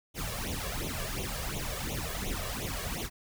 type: noise with flanger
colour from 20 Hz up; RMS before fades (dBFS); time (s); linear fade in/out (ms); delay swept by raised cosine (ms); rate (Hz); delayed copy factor
pink; -35; 0.14-3.1; 50; 0.3 to 1.8; 2.8; +0.85
effects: none